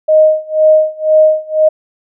sine tone with tremolo, 622.3 Hz, D#5, in tune, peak -3 dBFS, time 0.08-1.69 s, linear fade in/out 10 ms, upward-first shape sine, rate 2 Hz, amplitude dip 95%, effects none

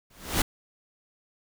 pink noise with exponential growth, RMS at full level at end -20 dBFS, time 0.1-0.42 s, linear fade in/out 5 ms, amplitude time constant 68 ms, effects none

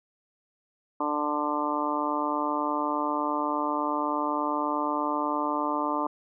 harmonic tone, 148.3 Hz, D3, 17 cents sharp, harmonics 2 / 3 / 4 / 5 / 6 / 7 / 8, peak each -31 / -39 / -34 / -38 / -31 / -31 / -33 dBFS, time 1-6.07 s, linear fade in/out 5 ms, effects none

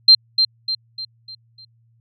sine tone with echo, 4153 Hz, C8, 14 cents flat, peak -5 dBFS, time 0.08-0.15 s, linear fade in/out 5 ms, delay 300 ms, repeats 5, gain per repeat -7 dB, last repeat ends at 1.65 s, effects added 115 Hz sine -55 dBFS peak until 2 s

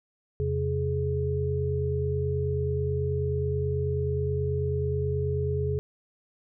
sine tone cluster, 85.2 / 134.5 / 419.5 Hz, F2 / C3 / G#4, -42 / +48 / +17 cents, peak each -29 dBFS, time 0.4-5.79 s, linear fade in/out 0 ms, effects none

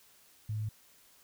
sine tone, 107.5 Hz, A2, 40 cents flat, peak -32 dBFS, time 0.49-0.69 s, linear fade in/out 5 ms, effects white hiss -62 dBFS RMS until 1.23 s

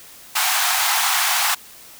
pink high-pass noise, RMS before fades -19 dBFS, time 0.35-1.55 s, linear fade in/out 10 ms, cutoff 710 Hz, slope 96 dB/octave, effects white hiss -43 dBFS RMS until 1.99 s

